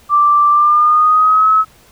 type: tone with pitch glide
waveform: sine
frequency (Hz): 1174.7 to 1288.4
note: D6 to E6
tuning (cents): 0 to -40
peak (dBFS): -7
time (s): 0.09-1.65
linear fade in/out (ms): 50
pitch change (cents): +160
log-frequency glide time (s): 0.5-1.49
effects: pink hiss -47 dBFS RMS until 1.91 s